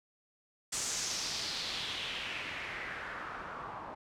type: noise with low-pass filter sweep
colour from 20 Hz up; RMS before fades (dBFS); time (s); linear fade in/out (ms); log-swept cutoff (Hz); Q
white; -39; 0.72-3.95; 10; 7600 to 930; 2.7
effects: none